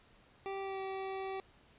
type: tone with pitch glide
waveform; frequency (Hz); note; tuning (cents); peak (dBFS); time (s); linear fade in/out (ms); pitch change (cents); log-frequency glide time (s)
25% pulse; 390 to 384.4; G4 to G4; -9 to -34; -34; 0.46-1.4; 0; -25; 0.61-0.8
effects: pink hiss -64 dBFS RMS until 1.78 s + resampled to 8000 Hz